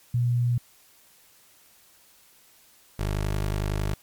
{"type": "tone pair in turn", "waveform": ["sine", "20% pulse"], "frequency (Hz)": [121.1, 50.92], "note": ["B2", "G#1"], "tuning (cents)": [-34, -33], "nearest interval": "octave + minor third", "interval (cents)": 1499, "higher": "first", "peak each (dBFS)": -20, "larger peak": "neither", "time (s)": [[0.14, 0.58], [2.99, 3.94]], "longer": "second", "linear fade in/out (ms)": 5, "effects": ["white hiss -57 dBFS RMS until 4.02 s", "MP3 96 kbps"]}